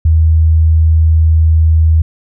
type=tone; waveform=sine; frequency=79.9 Hz; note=D#2; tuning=47 cents sharp; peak=-5 dBFS; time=0.05-2.02 s; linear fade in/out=5 ms; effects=none